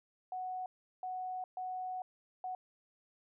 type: tone bursts at uneven times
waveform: sine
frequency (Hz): 740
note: F#5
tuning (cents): 0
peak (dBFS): -37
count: 4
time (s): 0.32-0.66 / 1.03-1.44 / 1.57-2.02 / 2.44-2.55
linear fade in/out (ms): 2
effects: none

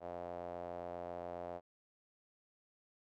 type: tone with band-pass filter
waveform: sawtooth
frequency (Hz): 87.4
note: F2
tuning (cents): +2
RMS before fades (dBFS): -45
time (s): 0-1.61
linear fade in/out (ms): 50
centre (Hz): 640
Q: 3.8
effects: none

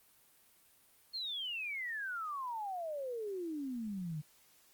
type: exponential sweep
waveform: sine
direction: down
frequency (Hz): 4341 to 146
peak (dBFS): -37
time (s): 1.13-4.22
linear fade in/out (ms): 20
effects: white hiss -66 dBFS RMS until 4.73 s + Opus 32 kbps

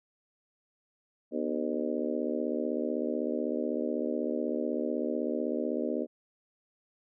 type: harmonic tone with a mistuned harmonic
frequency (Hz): 76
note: D#2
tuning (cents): -40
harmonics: 3 / 4 / 5 / 6 / 7 / 8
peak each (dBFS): -34 / -35 / -36 / -37 / -37 / -38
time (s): 1.31-6.07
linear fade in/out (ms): 50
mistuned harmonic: 3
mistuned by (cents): +120
effects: none

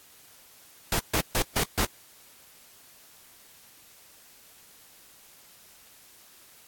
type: noise bursts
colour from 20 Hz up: pink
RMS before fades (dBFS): -25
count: 5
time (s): 0.92-1.85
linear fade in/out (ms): 2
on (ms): 74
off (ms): 140
effects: white hiss -54 dBFS RMS until 6.67 s + AAC 64 kbps

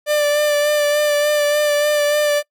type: tone with vibrato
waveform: 45% pulse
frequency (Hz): 591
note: D5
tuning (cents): +11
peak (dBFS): -14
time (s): 0.06-2.43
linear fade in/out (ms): 50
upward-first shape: sine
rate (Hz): 3.4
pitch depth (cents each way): 21
effects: noise-tail reverb RT60 0.1 s tail -23 dB re dry

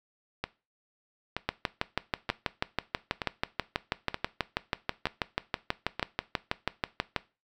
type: two click trains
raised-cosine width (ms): 0.3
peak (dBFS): -10 / -14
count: 36 / 7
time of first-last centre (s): 1.49-7.163 / 0.44-5.996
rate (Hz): 6.17 / 1.08
effects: noise-tail reverb RT60 0.3 s tail -19 dB re dry

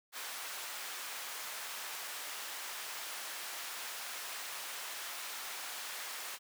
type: high-pass noise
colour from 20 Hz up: pink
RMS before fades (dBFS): -43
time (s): 0.12-6.39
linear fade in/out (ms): 50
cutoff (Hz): 1000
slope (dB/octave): 12
effects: none

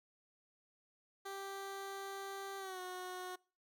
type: tone with pitch glide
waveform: 15% pulse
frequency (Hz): 392 to 365.7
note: G4 to F#4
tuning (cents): 0 to -20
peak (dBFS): -37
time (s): 1.25-3.36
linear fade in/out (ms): 10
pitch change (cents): -120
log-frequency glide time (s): 2.58-2.8
effects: noise-tail reverb RT60 0.4 s tail -25 dB re dry

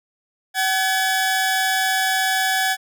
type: tone pair together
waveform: sawtooth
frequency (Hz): 759 / 1701.8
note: F#5 / G#6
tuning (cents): +44 / +42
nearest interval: octave + major second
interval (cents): 1398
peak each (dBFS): -17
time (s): 0.54-2.77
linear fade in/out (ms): 50
effects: none

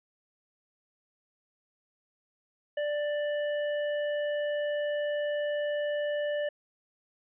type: tone with hard clipping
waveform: triangle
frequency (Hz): 589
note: D5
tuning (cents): +5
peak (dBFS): -30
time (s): 2.77-6.49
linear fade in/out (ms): 5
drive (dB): 15
effects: resampled to 8000 Hz

